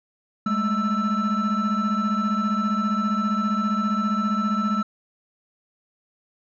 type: tone cluster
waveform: triangle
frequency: 203.1 / 218.1 / 1324 Hz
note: G#3 / A3 / E6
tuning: -38 / -15 / +7 cents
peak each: -22 dBFS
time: 0.46-4.83 s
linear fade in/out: 5 ms
effects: tanh soft clip ceiling -14 dBFS + resampled to 16000 Hz